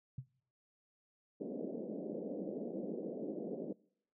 sine tone with exponential decay, 130 Hz, C3, 11 cents flat, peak -36 dBFS, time 0.18-0.27 s, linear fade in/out 5 ms, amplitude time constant 19 ms
pink band-pass noise, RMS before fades -42 dBFS, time 1.4-3.73 s, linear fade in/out 10 ms, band 190 to 580 Hz, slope 48 dB/octave
effects noise-tail reverb RT60 0.7 s tail -25 dB re dry

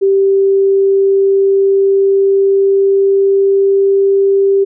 sine tone with pitch glide, 390.8 to 393.3 Hz, G4 to G4, -5 to +6 cents, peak -7 dBFS, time 0.01-4.65 s, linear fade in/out 20 ms, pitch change +11 cents, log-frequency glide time 0.2-4.13 s, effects none

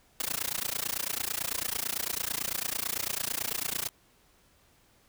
white noise with amplitude modulation, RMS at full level -29 dBFS, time 0.2-3.89 s, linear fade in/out 2 ms, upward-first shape sine, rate 29 Hz, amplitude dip 100%, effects pink hiss -64 dBFS RMS until 5.08 s

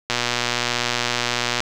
click train, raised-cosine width 0.2 ms, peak -3 dBFS, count 183, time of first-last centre 0.1-1.604 s, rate 121 Hz, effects none

